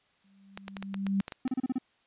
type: tone with exponential growth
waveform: sine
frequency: 196 Hz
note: G3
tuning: in tune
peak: -23 dBFS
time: 0.24-1.21 s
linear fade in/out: 5 ms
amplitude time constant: 210 ms
type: clicks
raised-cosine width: 0.3 ms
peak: -22 dBFS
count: 10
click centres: 0.575 / 0.681 / 0.768 / 0.826 / 0.943 / 1.067 / 1.202 / 1.281 / 1.322 / 1.478 s
type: tone bursts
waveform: triangle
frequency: 257.2 Hz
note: C4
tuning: 30 cents flat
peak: -24 dBFS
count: 6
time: 1.45-1.784 s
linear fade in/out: 5 ms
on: 29 ms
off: 32 ms
effects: white hiss -68 dBFS RMS until 2.06 s + resampled to 8000 Hz